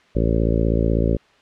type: harmonic tone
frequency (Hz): 56.1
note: A1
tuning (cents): +34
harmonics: 1 / 2 / 3 / 4 / 5 / 6 / 7 / 8 / 9 / 10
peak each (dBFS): -20 / -23 / -25 / -26 / -27 / -28 / -28 / -29 / -30 / -30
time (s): 0.15-1.17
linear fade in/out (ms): 10
effects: white hiss -54 dBFS RMS until 1.41 s + low-pass 3000 Hz 12 dB/octave